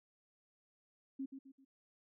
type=tone with echo; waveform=sine; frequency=269.7 Hz; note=C#4; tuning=47 cents flat; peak=-38 dBFS; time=1.19-1.26 s; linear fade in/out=10 ms; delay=130 ms; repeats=3; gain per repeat=-8 dB; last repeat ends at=1.65 s; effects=none